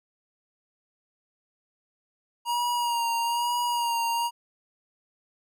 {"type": "tone with vibrato", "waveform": "square", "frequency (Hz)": 947, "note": "A#5", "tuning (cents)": 27, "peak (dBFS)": -25, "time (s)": [2.45, 4.31], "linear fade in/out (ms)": 50, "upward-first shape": "sine", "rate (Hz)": 1.1, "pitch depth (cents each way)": 32, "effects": []}